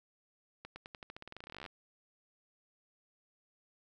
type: accelerating click train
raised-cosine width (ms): 0.3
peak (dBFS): -30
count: 25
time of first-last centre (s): 0.65-1.662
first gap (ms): 110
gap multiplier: 0.9
effects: none